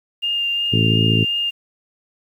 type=tone with vibrato; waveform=sine; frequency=2809 Hz; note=F7; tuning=9 cents sharp; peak=-18 dBFS; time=0.22-1.51 s; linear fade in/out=20 ms; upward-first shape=sine; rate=2.8 Hz; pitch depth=11 cents each way
type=harmonic tone; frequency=55.2 Hz; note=A1; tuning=6 cents sharp; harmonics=2 / 3 / 4 / 5 / 6 / 7 / 8; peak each=-17 / -21 / -23 / -25 / -27 / -28 / -29 dBFS; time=0.72-1.25 s; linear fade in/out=20 ms
effects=8-bit